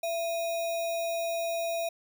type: tone with sample-and-hold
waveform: sine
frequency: 670 Hz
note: E5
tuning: 28 cents sharp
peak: -28 dBFS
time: 0.03-1.89 s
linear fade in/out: 5 ms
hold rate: 3150 Hz
effects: none